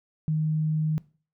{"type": "tone", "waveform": "sine", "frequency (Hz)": 155.56, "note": "D#3", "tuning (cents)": 0, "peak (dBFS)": -22, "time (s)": [0.28, 0.98], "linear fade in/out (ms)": 0, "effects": ["noise-tail reverb RT60 0.4 s tail -21 dB re dry"]}